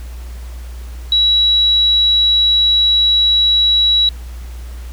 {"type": "tone", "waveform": "sine", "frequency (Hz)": 3900, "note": "B7", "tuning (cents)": -23, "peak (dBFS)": -9, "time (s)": [1.12, 4.09], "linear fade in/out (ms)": 2, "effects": ["added 60 Hz sine -26 dBFS peak until 4.92 s", "pink hiss -42 dBFS RMS until 4.92 s"]}